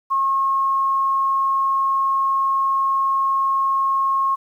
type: tone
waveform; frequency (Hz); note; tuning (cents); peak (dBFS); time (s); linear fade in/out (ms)
sine; 1083; C#6; -41; -16; 0.1-4.36; 20
effects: 9-bit